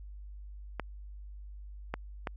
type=clicks; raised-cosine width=0.5 ms; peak=-18 dBFS; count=3; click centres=0.797 / 1.94 / 2.272 s; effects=added 50 Hz sine -43 dBFS peak until 2.36 s + AAC 64 kbps